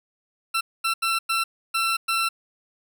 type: tone bursts at uneven times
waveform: 20% pulse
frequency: 1345 Hz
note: E6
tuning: 34 cents sharp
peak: -16 dBFS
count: 6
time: 0.54-0.61 / 0.84-0.94 / 1.02-1.19 / 1.29-1.44 / 1.74-1.97 / 2.08-2.29 s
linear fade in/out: 10 ms
effects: none